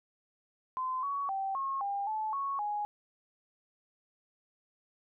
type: tone with pitch steps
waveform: sine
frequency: 1030 / 1122 / 777 / 1085 / 801 / 867 / 1106 / 831 Hz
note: C6 / C#6 / G5 / C#6 / G5 / A5 / C#6 / G#5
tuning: -28 / +21 / -16 / -37 / +37 / -26 / -4 / +1 cents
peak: -31 dBFS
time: 0.77-2.85 s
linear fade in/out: 0 ms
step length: 260 ms
effects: none